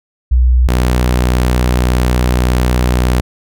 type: tone pair in turn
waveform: sine / sawtooth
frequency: 61.74 / 61.74 Hz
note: B1 / B1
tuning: 0 / 0 cents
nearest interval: unison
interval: 0 cents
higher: neither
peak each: -6 dBFS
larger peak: neither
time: 0.31-0.68 / 0.68-3.21 s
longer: second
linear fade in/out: 10 ms
effects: none